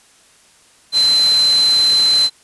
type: tone in noise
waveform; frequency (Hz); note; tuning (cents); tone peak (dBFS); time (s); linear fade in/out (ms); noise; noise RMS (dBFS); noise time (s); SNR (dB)
sine; 4069; C8; -49; -10; 0.92-2.3; 50; white; -24; 0.92-2.3; +11
effects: white hiss -50 dBFS RMS until 2.43 s + resampled to 24000 Hz